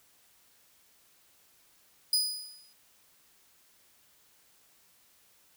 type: tone with exponential decay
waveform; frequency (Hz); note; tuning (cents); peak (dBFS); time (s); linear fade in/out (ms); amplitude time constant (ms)
sawtooth; 4966; D#8; -4; -19; 2.13-2.73; 2; 130
effects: white hiss -64 dBFS RMS until 5.56 s